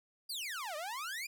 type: exponential two-way sweep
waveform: sawtooth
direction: down then up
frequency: 4978 to 581 to 2491 Hz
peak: -35 dBFS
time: 0.29-1.27 s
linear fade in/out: 10 ms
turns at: 0.76 s
effects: none